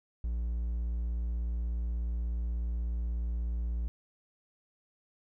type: tone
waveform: triangle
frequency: 58.27 Hz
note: A#1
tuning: in tune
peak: -28 dBFS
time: 0.24-3.88 s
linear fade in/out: 0 ms
effects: none